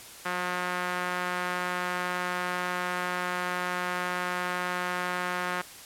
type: tone with band-pass filter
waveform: sawtooth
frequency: 179.6 Hz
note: F3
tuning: 49 cents sharp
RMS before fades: -31 dBFS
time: 0.25-5.62 s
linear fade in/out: 10 ms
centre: 1500 Hz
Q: 1.4
effects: white hiss -46 dBFS RMS until 5.85 s + low-pass 12000 Hz 12 dB/octave